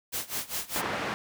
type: noise with tremolo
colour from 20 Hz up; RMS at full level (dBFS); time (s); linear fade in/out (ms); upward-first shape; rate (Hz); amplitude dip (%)
white; -31; 0.12-0.82; 20; sine; 5; 90
type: band-pass noise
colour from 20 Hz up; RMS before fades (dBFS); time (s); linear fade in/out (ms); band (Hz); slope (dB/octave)
white; -32; 0.76-1.14; 0; 120 to 1700; 12
effects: none